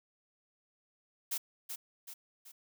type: noise with echo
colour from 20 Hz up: blue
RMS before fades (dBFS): -35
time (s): 1.31-1.38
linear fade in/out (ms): 10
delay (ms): 380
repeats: 3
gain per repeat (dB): -6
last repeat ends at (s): 2.52
effects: none